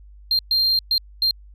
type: tone bursts at uneven times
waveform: sine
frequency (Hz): 4186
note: C8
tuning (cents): 0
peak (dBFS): -13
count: 4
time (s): 0.31-0.39 / 0.51-0.79 / 0.91-0.98 / 1.22-1.31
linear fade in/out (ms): 2
effects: tanh soft clip ceiling -15 dBFS + added 50 Hz sine -42 dBFS peak until 1.54 s